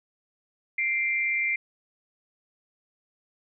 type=tone pair together; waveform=sine; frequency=2093 / 2355 Hz; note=C7 / D7; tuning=0 / +4 cents; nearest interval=major second; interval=204 cents; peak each=-25 / -28 dBFS; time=0.78-1.56 s; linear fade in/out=5 ms; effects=none